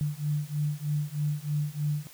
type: beating tone pair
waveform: sine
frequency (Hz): 146.83 / 150.03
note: D3 / D3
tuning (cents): 0 / +37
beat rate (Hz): 3.2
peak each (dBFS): -30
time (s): 0.01-2.07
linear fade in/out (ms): 0
effects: white hiss -51 dBFS RMS until 2.13 s